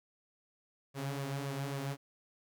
sawtooth tone with flanger, 138.59 Hz, C#3, in tune, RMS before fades -38 dBFS, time 0.94-1.97 s, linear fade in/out 50 ms, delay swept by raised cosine 1.7 to 6 ms, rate 3.7 Hz, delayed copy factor +0.55, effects 12-bit

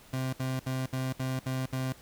30% pulse tone bursts, 130.4 Hz, C3, 5 cents flat, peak -27 dBFS, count 7, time 0.13-1.926 s, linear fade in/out 5 ms, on 200 ms, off 66 ms, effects pink hiss -55 dBFS RMS until 2.01 s

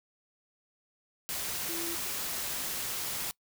sine tone in noise, 336.7 Hz, E4, 37 cents sharp, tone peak -38 dBFS, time 1.69-1.95 s, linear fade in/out 0 ms, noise white, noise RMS -35 dBFS, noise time 1.29-3.31 s, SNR -6 dB, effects noise-tail reverb RT60 0.1 s tail -23 dB re dry

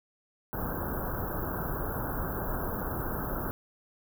pink band-stop noise, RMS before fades -33 dBFS, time 0.53-3.51 s, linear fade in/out 0 ms, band 1600 to 12000 Hz, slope 96 dB/octave, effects none

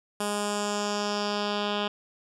10% pulse tone with low-pass filter sweep, 206.2 Hz, G#3, 12 cents flat, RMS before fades -29 dBFS, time 0.2-1.88 s, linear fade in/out 5 ms, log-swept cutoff 10000 to 3400 Hz, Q 2.5, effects none

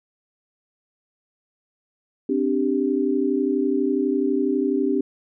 sine chord, C suspended second, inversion none, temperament equal, 261.6 / 293.7 / 392 Hz, C4 / D4 / G4, 0 / 0 / 0 cents, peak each -23 dBFS, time 2.29-5.01 s, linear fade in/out 5 ms, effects none

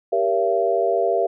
sine chord, G diminished seventh, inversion none, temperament just, 392 / 470.4 / 564.5 / 677.4 Hz, G4 / Bb4 / Db5 / Fb5, 0 / +16 / +31 / +47 cents, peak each -23 / -23 / -26 / -20 dBFS, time 0.12-1.27 s, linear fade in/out 10 ms, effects none

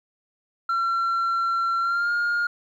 sine tone with pitch glide, 1360 to 1417.8 Hz, F6 to F6, -46 to +26 cents, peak -18 dBFS, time 0.69-2.47 s, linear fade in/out 5 ms, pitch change +72 cents, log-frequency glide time 1.8-2.12 s, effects tanh soft clip ceiling -20 dBFS + 10-bit

